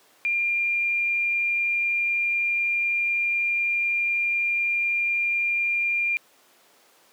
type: tone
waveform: sine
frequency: 2396 Hz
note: D7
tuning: 34 cents sharp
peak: -21 dBFS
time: 0.25-6.17 s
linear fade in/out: 0 ms
effects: pink hiss -57 dBFS RMS until 7.12 s + high-pass 400 Hz 12 dB/octave